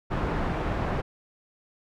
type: low-pass noise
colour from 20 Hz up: pink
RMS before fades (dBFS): -28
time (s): 0.1-1.02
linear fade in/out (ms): 20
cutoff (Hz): 1400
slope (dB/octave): 12
effects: none